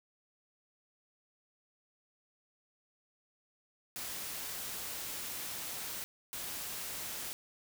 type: noise bursts at uneven times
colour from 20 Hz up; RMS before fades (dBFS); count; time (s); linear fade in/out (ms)
white; -41; 2; 3.96-6.04 / 6.33-7.33; 0
effects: none